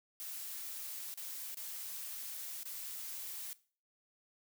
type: noise with dropouts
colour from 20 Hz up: blue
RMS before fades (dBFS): -44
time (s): 0.2-3.53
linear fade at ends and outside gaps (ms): 0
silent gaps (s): 1.14-1.175 / 1.545-1.571 / 2.632-2.655
effects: noise-tail reverb RT60 0.4 s tail -18 dB re dry